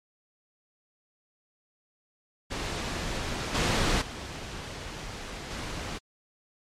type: noise with level steps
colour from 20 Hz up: pink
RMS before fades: -32 / -25 / -38 / -35 dBFS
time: 2.5-5.99 s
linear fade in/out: 20 ms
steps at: 3.54 / 4.01 / 5.5 s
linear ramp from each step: 10 ms
effects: low-pass 6000 Hz 12 dB/octave + MP3 64 kbps